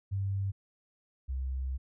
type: tone pair in turn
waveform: sine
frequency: 98 / 65.41 Hz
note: G2 / C2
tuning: 0 / 0 cents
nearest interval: perfect fifth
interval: 700 cents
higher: first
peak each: -29 / -31 dBFS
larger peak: first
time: 0.11-0.52 / 1.28-1.78 s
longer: second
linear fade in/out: 20 ms
effects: none